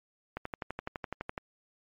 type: click train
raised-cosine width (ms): 0.5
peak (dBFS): -20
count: 13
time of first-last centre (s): 0.37-1.378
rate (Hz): 11.9
effects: MP3 48 kbps